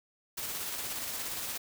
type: noise with tremolo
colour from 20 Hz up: white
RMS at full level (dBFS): -36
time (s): 0.37-1.58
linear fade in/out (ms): 10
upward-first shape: square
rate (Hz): 17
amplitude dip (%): 25
effects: none